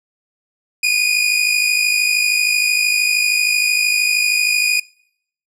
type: tone pair together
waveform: sawtooth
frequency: 2436 / 2489 Hz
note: D#7 / D#7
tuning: -37 / 0 cents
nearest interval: unison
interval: 37 cents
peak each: -13 dBFS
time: 0.83-4.8 s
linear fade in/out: 5 ms
effects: noise-tail reverb RT60 0.7 s tail -24 dB re dry + low-pass 12000 Hz 12 dB/octave